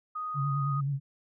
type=tone; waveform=sine; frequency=1244.5 Hz; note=D#6; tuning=in tune; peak=-32 dBFS; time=0.15-0.81 s; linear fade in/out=10 ms
type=tone with vibrato; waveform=sine; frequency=140 Hz; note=C#3; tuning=18 cents sharp; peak=-27 dBFS; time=0.34-1 s; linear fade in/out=50 ms; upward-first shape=sine; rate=9.4 Hz; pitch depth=50 cents each way
effects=none